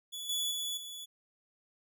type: tone with level steps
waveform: sawtooth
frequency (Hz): 3423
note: A7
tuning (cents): -48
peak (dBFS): -36 / -28 / -31 / -39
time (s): 0.12-1.06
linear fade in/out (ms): 20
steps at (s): 0.29 / 0.51 / 0.77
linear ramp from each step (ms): 5
effects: none